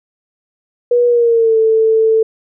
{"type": "tone with pitch glide", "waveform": "sine", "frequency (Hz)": [483.8, 443.6], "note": ["B4", "A4"], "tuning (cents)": [-36, 14], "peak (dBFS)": -8, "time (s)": [0.91, 2.23], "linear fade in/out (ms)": 5, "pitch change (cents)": -150, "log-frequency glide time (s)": [1.07, 1.57], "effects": []}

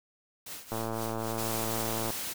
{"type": "noise with tremolo", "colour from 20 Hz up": "white", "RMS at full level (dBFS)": -40, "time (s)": [0.46, 1.83], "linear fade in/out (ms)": 5, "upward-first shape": "triangle", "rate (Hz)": 3.9, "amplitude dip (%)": 80}
{"type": "click train", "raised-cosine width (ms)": 1, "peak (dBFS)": -20, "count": 156, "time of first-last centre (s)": [0.72, 2.104], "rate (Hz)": 112}
{"type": "noise", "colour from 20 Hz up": "white", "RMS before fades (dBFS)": -36, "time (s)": [1.37, 2.34], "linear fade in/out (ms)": 20}
{"effects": []}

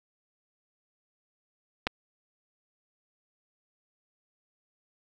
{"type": "clicks", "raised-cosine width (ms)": 0.3, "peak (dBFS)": [-10, -19], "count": 2, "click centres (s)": [1.869, 1.873], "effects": []}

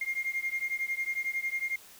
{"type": "beating tone pair", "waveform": "sine", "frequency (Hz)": [2117, 2128], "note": ["C7", "C7"], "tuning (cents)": [20, 29], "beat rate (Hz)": 11, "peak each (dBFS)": [-32, -32], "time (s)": [0.01, 1.76], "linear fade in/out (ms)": 5, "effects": ["tanh soft clip ceiling -24 dBFS", "white hiss -53 dBFS RMS until 1.99 s"]}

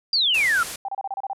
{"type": "exponential sweep", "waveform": "sine", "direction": "down", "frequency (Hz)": [4838, 1318.5], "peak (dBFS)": -17, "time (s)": [0.13, 0.63], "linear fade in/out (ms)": 2}
{"type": "low-pass noise", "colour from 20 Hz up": "white", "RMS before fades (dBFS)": -34, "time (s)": [0.34, 0.76], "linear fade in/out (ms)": 5, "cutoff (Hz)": 12000, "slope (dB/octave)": 48}
{"type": "tone bursts", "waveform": "sine", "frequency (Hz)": 786, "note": "G5", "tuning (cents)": 4, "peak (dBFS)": -25, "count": 8, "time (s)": [0.85, 1.332], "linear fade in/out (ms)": 2, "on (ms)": 34, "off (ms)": 30}
{"effects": []}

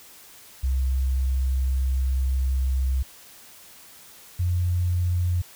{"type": "tone pair in turn", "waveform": "sine", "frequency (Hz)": [65.41, 88.48], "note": ["C2", "F2"], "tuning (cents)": [0, 23], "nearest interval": "perfect fourth", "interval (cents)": 523, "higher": "second", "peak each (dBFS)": [-20, -20], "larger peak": "neither", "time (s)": [[0.63, 3.03], [4.39, 5.42]], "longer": "first", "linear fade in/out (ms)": 10, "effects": ["white hiss -48 dBFS RMS until 5.55 s"]}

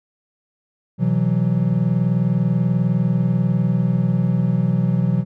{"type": "chord", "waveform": "triangle", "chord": "B suspended fourth", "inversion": "none", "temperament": "equal with one note detuned", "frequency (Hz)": [126.21, 164.81, 185], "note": ["B2", "E3", "F#3"], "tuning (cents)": [38, 0, 0], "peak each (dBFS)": -18, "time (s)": [0.98, 5.25], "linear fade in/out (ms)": 50, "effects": []}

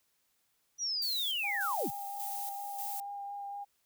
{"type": "linear sweep", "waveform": "sine", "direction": "down", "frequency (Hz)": [5920, 55.8], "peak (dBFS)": -31, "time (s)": [0.78, 1.91], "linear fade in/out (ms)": 50}
{"type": "noise with tremolo", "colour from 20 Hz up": "violet", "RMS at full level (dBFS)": -40, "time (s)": [1.02, 3], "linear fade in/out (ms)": 2, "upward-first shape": "square", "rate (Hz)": 1.7, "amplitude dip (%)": 55}
{"type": "tone with vibrato", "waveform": "sine", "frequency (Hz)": 805, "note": "G5", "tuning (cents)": 46, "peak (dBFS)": -38, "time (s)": [1.43, 3.65], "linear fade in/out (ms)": 20, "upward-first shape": "sine", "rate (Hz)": 4.3, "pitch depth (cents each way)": 11}
{"effects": ["white hiss -75 dBFS RMS until 3.85 s"]}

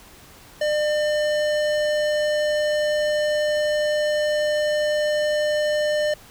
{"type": "tone with hard clipping", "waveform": "sine", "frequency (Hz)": 601, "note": "D5", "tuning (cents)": 40, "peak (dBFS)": -21, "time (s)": [0.61, 6.14], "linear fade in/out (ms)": 5, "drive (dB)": 17, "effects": ["pink hiss -47 dBFS RMS until 6.3 s"]}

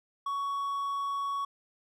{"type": "tone", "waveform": "triangle", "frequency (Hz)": 1118, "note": "C#6", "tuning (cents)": 14, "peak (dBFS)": -28, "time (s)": [0.26, 1.45], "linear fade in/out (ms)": 5, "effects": []}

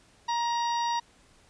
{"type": "harmonic tone", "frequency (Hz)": 942, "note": "A#5", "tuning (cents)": 18, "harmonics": [1, 2, 3, 4, 5, 6], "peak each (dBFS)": [-26, -39, -44, -39, -42, -42], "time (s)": [0.28, 1], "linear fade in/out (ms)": 10, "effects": ["pink hiss -60 dBFS RMS until 1.49 s", "resampled to 22050 Hz"]}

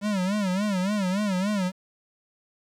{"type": "tone with vibrato", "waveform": "square", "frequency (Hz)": 196, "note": "G3", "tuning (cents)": 0, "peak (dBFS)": -24, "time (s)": [0.01, 1.72], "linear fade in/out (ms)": 50, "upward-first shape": "sine", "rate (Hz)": 3.5, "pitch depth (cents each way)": 140, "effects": ["low-pass 9000 Hz 12 dB/octave", "9-bit"]}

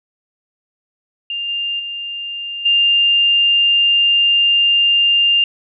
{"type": "tone with level steps", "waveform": "sine", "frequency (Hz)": 2800, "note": "F7", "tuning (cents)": 4, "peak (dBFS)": [-20, -18, -23, -10], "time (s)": [1.3, 5.44], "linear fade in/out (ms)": 2, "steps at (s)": [1.48, 1.79, 2.65], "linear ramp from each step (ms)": 10, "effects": []}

